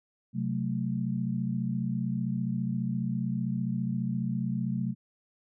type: chord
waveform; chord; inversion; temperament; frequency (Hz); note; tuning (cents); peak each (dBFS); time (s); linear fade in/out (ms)
sine; F# diminished; second; equal; 130.81 / 185 / 220; C3 / F#3 / A3; 0 / 0 / 0; -32; 0.33-4.95; 50
effects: none